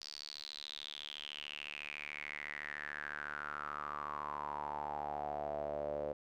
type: tone with band-pass filter sweep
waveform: sawtooth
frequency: 73.8 Hz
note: D2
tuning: 9 cents sharp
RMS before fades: -43 dBFS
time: 0.01-6.13 s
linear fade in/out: 5 ms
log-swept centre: 4900 to 540 Hz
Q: 7.5
effects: none